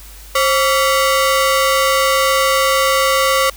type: ring-modulated tone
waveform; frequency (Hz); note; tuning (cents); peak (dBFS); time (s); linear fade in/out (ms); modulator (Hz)
sawtooth; 839; G#5; +17; -5; 0.35-3.5; 5; 306
effects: added 50 Hz sine -36 dBFS peak until 3.56 s + white hiss -40 dBFS RMS until 3.56 s